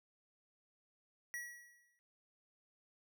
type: tone with exponential decay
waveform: square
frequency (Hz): 1926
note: B6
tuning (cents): -44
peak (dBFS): -40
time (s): 1.34-1.99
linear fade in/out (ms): 0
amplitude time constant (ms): 140
effects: none